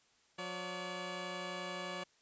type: tone pair together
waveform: 10% pulse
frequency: 180 / 571.5 Hz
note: F#3 / D5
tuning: -47 / -47 cents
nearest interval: octave + minor sixth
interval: 2000 cents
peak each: -35 / -34 dBFS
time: 0.38-2.04 s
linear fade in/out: 10 ms
effects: white hiss -70 dBFS RMS until 2.21 s + resampled to 16000 Hz